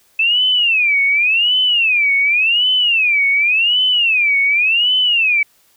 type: tone with vibrato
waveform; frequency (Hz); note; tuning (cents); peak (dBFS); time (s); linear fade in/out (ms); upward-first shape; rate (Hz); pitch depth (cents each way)
sine; 2594; E7; -28; -11; 0.19-5.43; 5; sine; 0.89; 270
effects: white hiss -55 dBFS RMS until 5.76 s